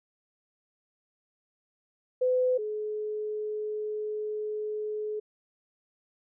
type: tone pair in turn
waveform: sine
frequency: 506 / 425.5 Hz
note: B4 / G#4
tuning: +42 / +42 cents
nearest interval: minor third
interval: 300 cents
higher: first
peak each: -22 / -30 dBFS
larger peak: first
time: 2.21-2.58 / 2.58-5.2 s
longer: second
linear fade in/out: 10 ms
effects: none